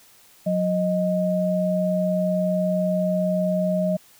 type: tone pair together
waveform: sine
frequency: 181.89 / 622.3 Hz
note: F#3 / D#5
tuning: -29 / 0 cents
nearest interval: octave + major sixth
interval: 2129 cents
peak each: -22 dBFS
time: 0.46-3.97 s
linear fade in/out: 10 ms
effects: white hiss -53 dBFS RMS until 4.19 s